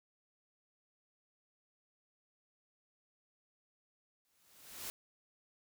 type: noise with exponential growth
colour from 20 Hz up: white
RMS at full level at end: -41 dBFS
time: 4.25-4.9 s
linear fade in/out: 0 ms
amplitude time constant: 140 ms
effects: none

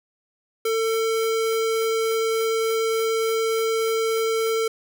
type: tone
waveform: square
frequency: 448.3 Hz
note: A4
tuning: 32 cents sharp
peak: -21 dBFS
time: 0.65-4.68 s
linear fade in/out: 5 ms
effects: none

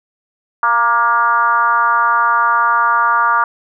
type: tone with frequency modulation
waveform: sine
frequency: 1177 Hz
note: D6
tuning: 3 cents sharp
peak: -10 dBFS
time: 0.63-3.44 s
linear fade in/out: 2 ms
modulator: 242 Hz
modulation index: 1.2
effects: none

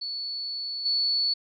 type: tone with level steps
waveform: sine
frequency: 4435 Hz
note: C#8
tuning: in tune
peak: -30 / -22 dBFS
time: 0.01-1.34 s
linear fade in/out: 10 ms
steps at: 0.85 s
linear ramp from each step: 10 ms
effects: none

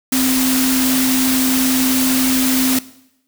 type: tone in noise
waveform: sine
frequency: 259.6 Hz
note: C4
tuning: 13 cents flat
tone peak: -15 dBFS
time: 0.12-2.79 s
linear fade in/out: 5 ms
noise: white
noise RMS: -19 dBFS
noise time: 0.12-2.79 s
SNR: +1 dB
effects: noise-tail reverb RT60 0.8 s tail -18 dB re dry

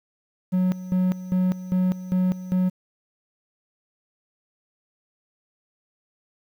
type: tone with tremolo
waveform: triangle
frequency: 183.8 Hz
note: F#3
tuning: 11 cents flat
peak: -16 dBFS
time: 0.52-2.7 s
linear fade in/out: 20 ms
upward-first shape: square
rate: 2.5 Hz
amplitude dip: 80%
effects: 9-bit

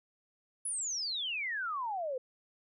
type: exponential sweep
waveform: sine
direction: down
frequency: 10560 to 493.4 Hz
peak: -33 dBFS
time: 0.65-2.18 s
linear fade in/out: 5 ms
effects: none

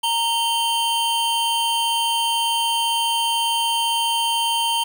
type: tone pair together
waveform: square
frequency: 925 / 3111 Hz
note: A#5 / G7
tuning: -14 / -14 cents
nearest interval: octave + major sixth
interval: 2100 cents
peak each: -22 dBFS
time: 0.03-4.84 s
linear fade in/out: 10 ms
effects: 7-bit

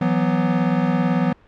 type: chord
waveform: square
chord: E suspended second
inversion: none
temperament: equal with one note detuned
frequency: 166.92 / 185 / 246.9 Hz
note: E3 / F#3 / B3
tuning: +22 / 0 / 0 cents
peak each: -22 dBFS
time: 0.01-1.33 s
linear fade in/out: 5 ms
effects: pink hiss -53 dBFS RMS until 1.47 s + low-pass 2000 Hz 12 dB/octave

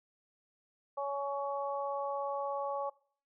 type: harmonic tone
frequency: 280.2 Hz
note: C#4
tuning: 19 cents sharp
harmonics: 2 / 3 / 4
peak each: -36 / -38 / -39 dBFS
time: 0.97-2.9 s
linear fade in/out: 10 ms
effects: noise-tail reverb RT60 0.5 s tail -21 dB re dry

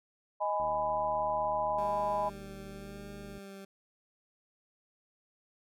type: chord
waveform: sine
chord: G# minor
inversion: second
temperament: just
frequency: 623 / 830.6 / 996.7 Hz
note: D#5 / G#5 / B5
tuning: +2 / 0 / +16 cents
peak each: -33 dBFS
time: 0.4-2.3 s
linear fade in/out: 20 ms
type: click train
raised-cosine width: 3 ms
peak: -38 dBFS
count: 212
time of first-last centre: 0.6-3.38 s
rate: 75.9 Hz
type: tone with vibrato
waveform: 20% pulse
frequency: 197.8 Hz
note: G3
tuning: 16 cents sharp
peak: -40 dBFS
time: 1.78-3.65 s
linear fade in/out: 5 ms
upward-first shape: sine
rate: 0.93 Hz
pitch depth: 21 cents each way
effects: none

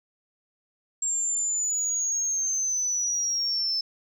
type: linear sweep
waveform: sine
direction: down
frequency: 7459 to 5250 Hz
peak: -23 dBFS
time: 1.02-3.81 s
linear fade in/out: 5 ms
effects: tanh soft clip ceiling -19 dBFS

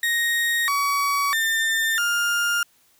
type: tone with pitch steps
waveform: 35% pulse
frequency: 1868 / 1132 / 1798 / 1408 Hz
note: A#6 / C#6 / A6 / F6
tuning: +3 / +36 / +37 / +14 cents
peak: -18 dBFS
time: 0.03-2.63 s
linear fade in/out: 2 ms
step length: 650 ms
effects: white hiss -60 dBFS RMS until 2.99 s

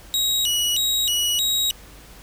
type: tone with vibrato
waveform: sawtooth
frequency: 3336 Hz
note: G#7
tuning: 7 cents sharp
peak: -16 dBFS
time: 0.14-1.71 s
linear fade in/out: 0 ms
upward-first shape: square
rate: 1.6 Hz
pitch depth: 230 cents each way
effects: added 50 Hz sine -46 dBFS peak until 2.22 s + pink hiss -46 dBFS RMS until 2.22 s

